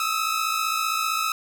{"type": "tone pair together", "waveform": "sawtooth", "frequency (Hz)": [1263.1, 1318.5], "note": ["D#6", "E6"], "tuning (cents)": [26, 0], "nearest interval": "minor second", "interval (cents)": 74, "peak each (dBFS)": -22, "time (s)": [0, 1.32], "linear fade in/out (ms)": 2, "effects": []}